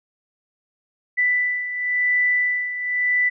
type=beating tone pair; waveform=sine; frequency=1983 / 1983.95 Hz; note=B6 / B6; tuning=+7 / +7 cents; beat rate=0.95 Hz; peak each=-19 / -25 dBFS; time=1.17-3.3 s; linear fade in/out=20 ms; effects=none